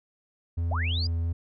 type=tone with vibrato; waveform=triangle; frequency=84 Hz; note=E2; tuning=33 cents sharp; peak=-23 dBFS; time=0.57-1.33 s; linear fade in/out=10 ms; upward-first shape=sine; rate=2.9 Hz; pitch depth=13 cents each way
type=linear sweep; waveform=sine; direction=up; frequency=542 to 4985 Hz; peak=-30 dBFS; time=0.71-1.07 s; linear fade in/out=5 ms
effects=none